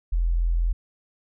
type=tone; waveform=sine; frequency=42.38 Hz; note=E1; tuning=49 cents sharp; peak=-19 dBFS; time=0.12-0.73 s; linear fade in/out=10 ms; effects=none